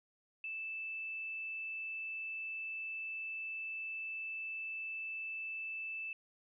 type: tone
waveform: sine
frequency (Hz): 2637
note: E7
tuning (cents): 0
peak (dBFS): -39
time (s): 0.44-6.13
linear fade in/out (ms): 2
effects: none